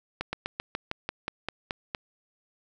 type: slowing click train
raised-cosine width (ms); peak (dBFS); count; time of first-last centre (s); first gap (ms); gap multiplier
0.3; -14; 11; 0.21-1.948; 120; 1.08
effects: none